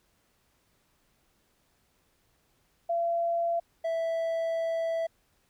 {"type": "tone pair in turn", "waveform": ["sine", "triangle"], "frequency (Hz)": [680, 659.1], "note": ["F5", "E5"], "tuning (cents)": [-46, 0], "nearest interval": "minor second", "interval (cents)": 54, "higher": "first", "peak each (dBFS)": -25, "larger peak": "neither", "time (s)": [[2.89, 3.6], [3.84, 5.07]], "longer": "second", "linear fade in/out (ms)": 10, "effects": ["pink hiss -70 dBFS RMS until 5.49 s"]}